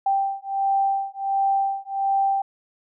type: beating tone pair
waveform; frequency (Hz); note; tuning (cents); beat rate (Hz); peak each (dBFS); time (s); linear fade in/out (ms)
sine; 784 / 785.4; G5 / G5; 0 / +3; 1.4; -23 / -23; 0.06-2.42; 5
effects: none